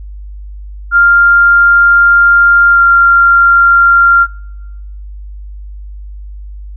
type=tone with pitch glide; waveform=sine; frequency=1396.9 to 1386.4 Hz; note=F6 to F6; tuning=0 to -13 cents; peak=-3 dBFS; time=0.91-4.27 s; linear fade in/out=50 ms; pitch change=-13 cents; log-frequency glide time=2.71-2.8 s; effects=noise-tail reverb RT60 1.0 s tail -25 dB re dry + added 50 Hz sine -24 dBFS peak until 6.76 s